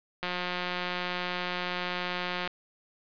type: click train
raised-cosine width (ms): 0.3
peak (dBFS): -16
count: 403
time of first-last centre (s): 0.23-2.476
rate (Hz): 179
effects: resampled to 11025 Hz + 9-bit